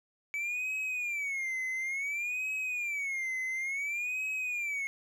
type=tone with vibrato; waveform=triangle; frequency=2284 Hz; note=D7; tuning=49 cents flat; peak=-30 dBFS; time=0.34-4.87 s; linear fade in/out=0 ms; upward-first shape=sine; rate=0.57 Hz; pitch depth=190 cents each way; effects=none